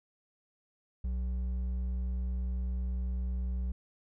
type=tone with hard clipping; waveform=sine; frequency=62 Hz; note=B1; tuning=7 cents sharp; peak=-32 dBFS; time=1.04-3.72 s; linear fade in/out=5 ms; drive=5 dB; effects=none